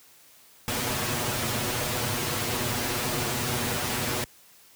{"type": "noise with comb filter", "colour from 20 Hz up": "pink", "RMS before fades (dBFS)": -28, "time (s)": [0.68, 4.24], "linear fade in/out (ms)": 0, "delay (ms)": 8.2, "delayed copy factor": 0.95, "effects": ["white hiss -55 dBFS RMS until 4.75 s", "high-pass 60 Hz 12 dB/octave"]}